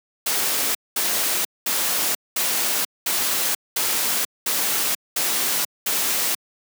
white noise bursts, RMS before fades -22 dBFS, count 9, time 0.26-6.35 s, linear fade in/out 5 ms, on 490 ms, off 210 ms, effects high-pass 200 Hz 12 dB/octave

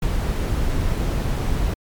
brown noise, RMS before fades -21 dBFS, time 0.02-1.74 s, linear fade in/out 5 ms, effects MP3 96 kbps

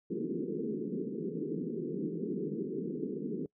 white band-pass noise, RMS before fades -36 dBFS, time 0.1-3.46 s, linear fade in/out 2 ms, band 150 to 450 Hz, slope 96 dB/octave, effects noise-tail reverb RT60 0.1 s tail -24 dB re dry

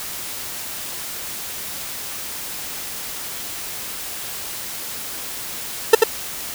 40% pulse tone with echo, 448.2 Hz, A4, 32 cents sharp, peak -3 dBFS, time 5.93-5.95 s, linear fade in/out 5 ms, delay 88 ms, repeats 1, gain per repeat -4 dB, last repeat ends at 6.038 s, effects white hiss -30 dBFS RMS until 6.54 s

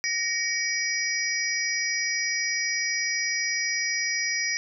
sine tone cluster, 1868 / 2276 / 5000 / 5720 Hz, A#6 / C#7 / D#8 / F8, +3 / +45 / +8 / +41 cents, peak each -30 dBFS, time 0.04-4.57 s, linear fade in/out 0 ms, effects none

